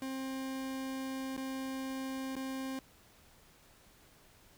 40% pulse tone with dropouts, 265.1 Hz, C4, 23 cents sharp, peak -36 dBFS, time 0.02-2.79 s, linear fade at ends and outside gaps 1 ms, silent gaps 1.366-1.377 / 2.355-2.365 s, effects pink hiss -62 dBFS RMS until 4.57 s

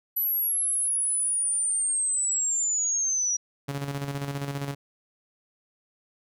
sine linear sweep, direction down, 11910 to 5750 Hz, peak -23 dBFS, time 0.16-3.37 s, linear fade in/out 10 ms
sawtooth tone with tremolo, 140.4 Hz, C#3, 22 cents sharp, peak -24 dBFS, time 3.68-4.75 s, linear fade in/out 10 ms, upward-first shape square, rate 15 Hz, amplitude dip 50%
effects none

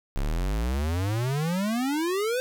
square exponential sweep, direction up, 32.7 to 520 Hz, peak -25 dBFS, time 0.16-2.4 s, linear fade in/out 0 ms, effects none

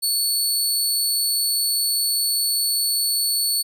20% pulse tone, 4435 Hz, C#8, in tune, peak -13 dBFS, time 0.02-3.63 s, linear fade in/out 20 ms, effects none

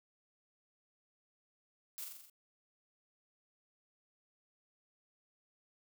blue noise with echo, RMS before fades -44 dBFS, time 1.98-2.04 s, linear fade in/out 0 ms, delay 43 ms, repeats 6, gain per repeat -3 dB, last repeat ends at 2.298 s, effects none

